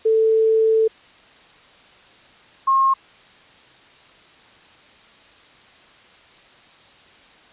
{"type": "tone pair in turn", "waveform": "sine", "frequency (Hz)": [443.1, 1074.8], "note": ["A4", "C6"], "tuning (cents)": [12, 46], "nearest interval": "octave + minor third", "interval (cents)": 1534, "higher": "second", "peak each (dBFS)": -13, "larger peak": "neither", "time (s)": [[0.05, 0.88], [2.67, 2.94]], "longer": "first", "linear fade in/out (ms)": 10, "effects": ["white hiss -49 dBFS RMS until 7.52 s", "resampled to 8000 Hz"]}